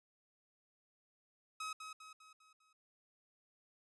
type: tone with echo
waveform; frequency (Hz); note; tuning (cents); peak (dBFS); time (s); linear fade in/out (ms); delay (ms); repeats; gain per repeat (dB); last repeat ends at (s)
sawtooth; 1274; D#6; +41; -37; 1.6-1.73; 5; 200; 5; -6; 2.73
effects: resampled to 24000 Hz